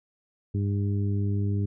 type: harmonic tone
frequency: 100.7 Hz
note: G2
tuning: 47 cents sharp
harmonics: 1 / 2 / 3 / 4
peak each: -24 / -32 / -36 / -39 dBFS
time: 0.54-1.66 s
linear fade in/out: 10 ms
effects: none